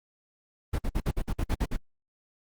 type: noise bursts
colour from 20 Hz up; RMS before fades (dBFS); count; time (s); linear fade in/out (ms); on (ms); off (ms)
brown; -26; 10; 0.73-1.767; 10; 56; 53
effects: Opus 32 kbps